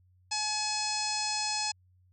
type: harmonic tone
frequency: 850 Hz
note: G#5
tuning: 40 cents sharp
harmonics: 1 / 2 / 3 / 4 / 5 / 6 / 7 / 8 / 9 / 10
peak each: -35 / -44 / -38 / -46 / -37 / -34 / -42 / -40 / -41 / -46 dBFS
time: 0.31-1.72 s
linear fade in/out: 10 ms
effects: added 91 Hz sine -61 dBFS peak until 2.12 s